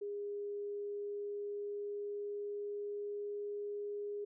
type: tone with pitch glide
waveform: sine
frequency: 408.4 to 411 Hz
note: G#4 to G#4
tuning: -29 to -18 cents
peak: -38 dBFS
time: 0.01-4.25 s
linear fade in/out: 10 ms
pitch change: +11 cents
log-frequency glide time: 0.44-3.45 s
effects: none